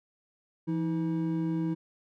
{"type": "tone pair together", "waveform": "triangle", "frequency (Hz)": [167.86, 320], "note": ["E3", "D#4"], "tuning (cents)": [32, 49], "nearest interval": "major seventh", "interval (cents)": 1117, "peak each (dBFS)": -28, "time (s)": [0.67, 1.75], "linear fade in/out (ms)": 20, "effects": []}